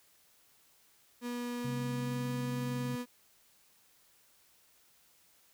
35% pulse tone with pitch glide, 242.2 to 245.2 Hz, B3 to B3, -34 to -12 cents, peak -34 dBFS, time 1.21-3.06 s, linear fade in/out 50 ms, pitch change +22 cents, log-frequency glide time 1.58-2.3 s
harmonic tone, 66.7 Hz, C2, 34 cents sharp, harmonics 2 / 3 / 4, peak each -36 / -49 / -51 dBFS, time 1.64-2.96 s, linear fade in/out 10 ms
effects white hiss -66 dBFS RMS until 5.53 s

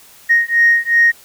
sine beating tone pair, 1864.7 / 1867.4 Hz, A#6 / A#6, 0 / +3 cents, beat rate 2.7 Hz, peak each -12 dBFS, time 0.29-1.12 s, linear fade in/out 20 ms, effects tanh soft clip ceiling -2 dBFS + white hiss -44 dBFS RMS until 1.24 s

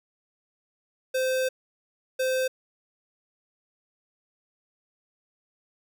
square tone bursts at uneven times, 518 Hz, C5, 17 cents flat, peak -24 dBFS, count 2, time 1.14-1.49 / 2.19-2.48 s, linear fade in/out 10 ms, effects none

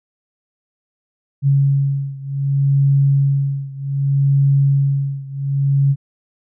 sine beating tone pair, 138.59 / 139.24 Hz, C#3 / C#3, 0 / +8 cents, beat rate 0.65 Hz, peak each -15 / -17 dBFS, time 1.42-5.96 s, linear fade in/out 50 ms, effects none

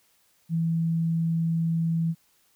sine tone, 164.81 Hz, E3, in tune, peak -22 dBFS, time 0.49-2.15 s, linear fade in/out 50 ms, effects white hiss -65 dBFS RMS until 2.55 s

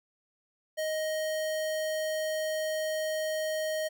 square tone, 625 Hz, D#5, 8 cents sharp, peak -30 dBFS, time 0.77-3.89 s, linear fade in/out 20 ms, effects none

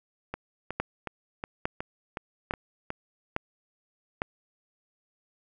two click trains, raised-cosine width 0.5 ms, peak -18 / -12 dBFS, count 8 / 5, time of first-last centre 0.34-2.904 / 0.8-4.219 s, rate 2.73 / 1.17 Hz, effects none

